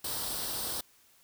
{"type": "noise with comb filter", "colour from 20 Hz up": "white", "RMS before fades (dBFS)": -35, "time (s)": [0.04, 0.81], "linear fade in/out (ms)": 5, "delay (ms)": 0.22, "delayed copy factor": 0.6, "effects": ["white hiss -63 dBFS RMS until 1.23 s"]}